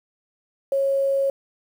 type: tone with quantisation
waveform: sine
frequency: 548 Hz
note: C#5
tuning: 20 cents flat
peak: -18 dBFS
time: 0.72-1.3 s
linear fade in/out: 2 ms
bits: 8
effects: none